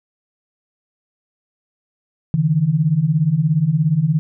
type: beating tone pair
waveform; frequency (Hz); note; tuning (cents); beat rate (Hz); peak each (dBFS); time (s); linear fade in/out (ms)
sine; 143.4 / 160.4; D3 / E3; -41 / -47; 17; -18 / -15; 2.34-4.19; 0
effects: none